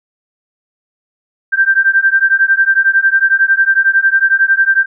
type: beating tone pair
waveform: sine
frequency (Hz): 1568 / 1579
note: G6 / G6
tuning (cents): 0 / +12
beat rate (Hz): 11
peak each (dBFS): -11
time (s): 1.52-4.86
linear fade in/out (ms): 20
effects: none